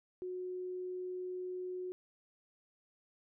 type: tone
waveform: sine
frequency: 365.4 Hz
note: F#4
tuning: 22 cents flat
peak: -38 dBFS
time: 0.22-1.92 s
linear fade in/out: 0 ms
effects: none